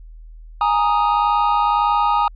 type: chord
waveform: triangle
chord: Ab suspended second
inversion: none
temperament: equal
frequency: 830.6 / 932.3 / 1244.5 Hz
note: Ab5 / Bb5 / Eb6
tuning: 0 / 0 / 0 cents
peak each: -17 dBFS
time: 0.61-2.28 s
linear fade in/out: 2 ms
effects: added 40 Hz sine -36 dBFS peak until 2.35 s + resampled to 11025 Hz

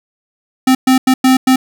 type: tone bursts at uneven times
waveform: square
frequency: 259.7 Hz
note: C4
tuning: 13 cents flat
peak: -7 dBFS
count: 5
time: 0.67-0.75 / 0.87-0.98 / 1.07-1.14 / 1.24-1.37 / 1.47-1.56 s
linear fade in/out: 5 ms
effects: none

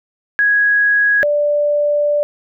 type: tone pair in turn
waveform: sine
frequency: 1661.2 / 587.3 Hz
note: G#6 / D5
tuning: 0 / 0 cents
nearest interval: octave + tritone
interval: 1800 cents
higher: first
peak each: -10 / -12 dBFS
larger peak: first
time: 0.39-1.23 / 1.23-2.23 s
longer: second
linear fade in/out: 0 ms
effects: none

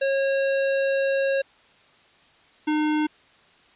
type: tone pair in turn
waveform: square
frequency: 545 / 304.5 Hz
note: C#5 / D#4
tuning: -29 / -37 cents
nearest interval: minor seventh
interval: 1008 cents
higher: first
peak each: -21 dBFS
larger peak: neither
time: 0.01-1.42 / 2.67-3.07 s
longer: first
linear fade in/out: 10 ms
effects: white hiss -56 dBFS RMS until 3.75 s + resampled to 8000 Hz

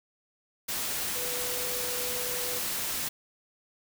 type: tone in noise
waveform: sine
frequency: 493.9 Hz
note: B4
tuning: in tune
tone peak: -38 dBFS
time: 1.15-2.59 s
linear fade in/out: 10 ms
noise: white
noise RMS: -32 dBFS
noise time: 0.68-3.09 s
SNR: -9 dB
effects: none

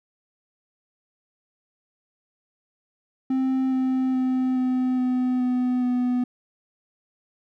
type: tone with pitch steps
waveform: triangle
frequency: 262.2 / 259.8 / 257.4 / 255 / 252.7 / 250.4 / 248.1 Hz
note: C4 / C4 / C4 / C4 / B3 / B3 / B3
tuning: +4 / -12 / -28 / -44 / +40 / +24 / +8 cents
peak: -18 dBFS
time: 3.3-6.24 s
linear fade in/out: 5 ms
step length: 420 ms
effects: none

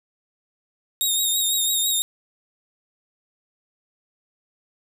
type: tone with vibrato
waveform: 15% pulse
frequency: 3729 Hz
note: A#7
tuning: in tune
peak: -13 dBFS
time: 1.01-2.02 s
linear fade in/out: 0 ms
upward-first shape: sine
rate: 6 Hz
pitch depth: 40 cents each way
effects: none

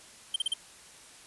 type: tone bursts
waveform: square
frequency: 3136 Hz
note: G7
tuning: in tune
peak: -26 dBFS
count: 4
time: 0.34-0.538 s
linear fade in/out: 5 ms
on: 21 ms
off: 38 ms
effects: white hiss -52 dBFS RMS until 1.26 s + resampled to 24000 Hz

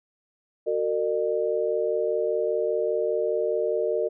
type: tone cluster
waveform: sine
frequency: 371.4 / 456.4 / 606 Hz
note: F#4 / A#4 / D#5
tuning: +7 / -37 / -46 cents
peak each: -29 / -25 / -27 dBFS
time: 0.66-4.09 s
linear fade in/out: 20 ms
effects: none

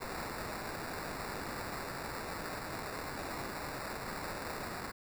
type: noise with sample-and-hold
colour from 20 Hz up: white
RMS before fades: -41 dBFS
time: 0-4.92 s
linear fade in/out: 20 ms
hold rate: 3150 Hz
effects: none

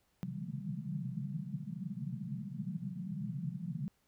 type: band-pass noise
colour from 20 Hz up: pink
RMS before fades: -40 dBFS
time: 0.23-3.88 s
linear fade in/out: 0 ms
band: 130 to 210 Hz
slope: 96 dB/octave
effects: pink hiss -75 dBFS RMS until 4.07 s

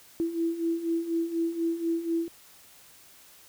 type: beating tone pair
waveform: sine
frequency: 330 / 334.1 Hz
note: E4 / E4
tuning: +2 / +23 cents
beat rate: 4.1 Hz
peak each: -32 / -27 dBFS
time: 0.2-2.28 s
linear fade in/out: 0 ms
effects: white hiss -54 dBFS RMS until 3.48 s

